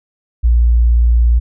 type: tone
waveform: sine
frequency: 58.6 Hz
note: A#1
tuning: 10 cents sharp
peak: -7 dBFS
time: 0.43-1.4 s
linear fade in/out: 20 ms
effects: none